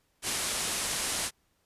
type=low-pass noise; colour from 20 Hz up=white; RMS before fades=-32 dBFS; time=0.22-1.31 s; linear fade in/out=50 ms; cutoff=11000 Hz; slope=48 dB/octave; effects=pink hiss -72 dBFS RMS until 1.65 s + resampled to 32000 Hz